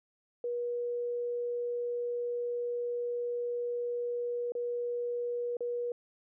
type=tone with dropouts; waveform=sine; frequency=481.5 Hz; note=B4; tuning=44 cents flat; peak=-31 dBFS; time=0.44-5.92 s; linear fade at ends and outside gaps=2 ms; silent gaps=4.521-4.551 / 5.569-5.606 s; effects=none